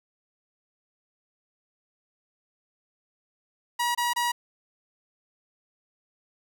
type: tone bursts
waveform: sawtooth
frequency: 960 Hz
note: B5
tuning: 49 cents flat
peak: -20 dBFS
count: 3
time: 3.79-4.32 s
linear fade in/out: 10 ms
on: 160 ms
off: 25 ms
effects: none